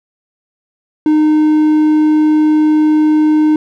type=tone with hard clipping; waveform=triangle; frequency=306.8 Hz; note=D#4; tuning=24 cents flat; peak=-8 dBFS; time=1.06-3.56 s; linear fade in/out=2 ms; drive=6 dB; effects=none